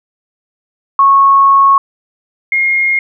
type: tone pair in turn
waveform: sine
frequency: 1100 / 2139 Hz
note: C#6 / C7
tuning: -14 / +38 cents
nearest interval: octave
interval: 1152 cents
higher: second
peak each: -4 / -9 dBFS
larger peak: first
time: 0.99-1.78 / 2.52-2.99 s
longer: first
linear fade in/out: 2 ms
effects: none